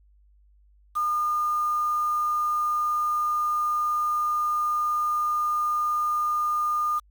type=tone with quantisation; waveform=sine; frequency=1213 Hz; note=D#6; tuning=44 cents flat; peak=-22 dBFS; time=0.95-7 s; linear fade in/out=20 ms; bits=7; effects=added 50 Hz sine -55 dBFS peak until 7.1 s